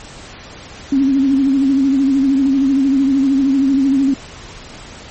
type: tone with vibrato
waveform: sine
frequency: 272 Hz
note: C#4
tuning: 33 cents flat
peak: -10 dBFS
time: 0.92-4.14 s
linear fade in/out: 5 ms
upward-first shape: sine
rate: 13 Hz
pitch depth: 58 cents each way
effects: pink hiss -35 dBFS RMS until 5.1 s + MP3 32 kbps